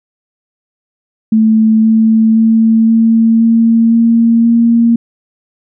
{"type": "tone with pitch steps", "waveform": "sine", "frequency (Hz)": [220, 222, 224.1, 226.2, 228.3, 230.4, 232.5], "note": ["A3", "A3", "A3", "A3", "A#3", "A#3", "A#3"], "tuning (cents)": [0, 16, 32, 48, -36, -20, -4], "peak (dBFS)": -5, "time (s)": [1.32, 4.96], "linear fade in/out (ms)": 5, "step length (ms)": 520, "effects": []}